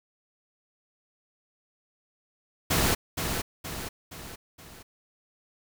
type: noise with echo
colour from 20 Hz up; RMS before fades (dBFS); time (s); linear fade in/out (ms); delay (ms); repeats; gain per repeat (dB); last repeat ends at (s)
pink; -24; 2.7-2.95; 10; 470; 4; -6; 4.83
effects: none